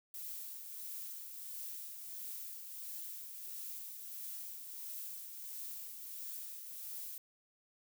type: noise with tremolo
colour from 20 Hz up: violet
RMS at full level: -44 dBFS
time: 0.14-7.18 s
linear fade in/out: 2 ms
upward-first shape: triangle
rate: 1.5 Hz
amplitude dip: 45%
effects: none